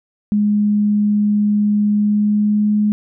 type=tone with pitch glide; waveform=sine; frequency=207.9 to 209.8 Hz; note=G#3 to G#3; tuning=+2 to +18 cents; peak=-12 dBFS; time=0.32-2.92 s; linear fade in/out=0 ms; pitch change=+16 cents; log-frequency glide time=1.91-2.73 s; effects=none